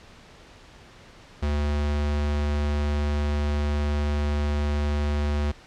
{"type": "tone", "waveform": "square", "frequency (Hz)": 73.42, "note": "D2", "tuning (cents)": 0, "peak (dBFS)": -23, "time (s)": [1.42, 5.52], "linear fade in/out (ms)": 10, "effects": ["pink hiss -49 dBFS RMS until 5.66 s", "low-pass 5000 Hz 12 dB/octave"]}